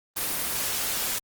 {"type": "noise", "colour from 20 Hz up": "white", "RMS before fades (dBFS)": -28, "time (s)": [0.16, 1.19], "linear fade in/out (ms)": 10, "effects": ["Opus 24 kbps"]}